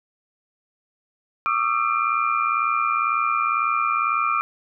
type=tone cluster; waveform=sine; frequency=1136 / 1218 / 1336 / 2388 Hz; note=C#6 / D#6 / E6 / D7; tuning=+42 / -37 / +23 / +28 cents; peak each=-27 / -23 / -23 / -27 dBFS; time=1.46-4.41 s; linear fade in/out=0 ms; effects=none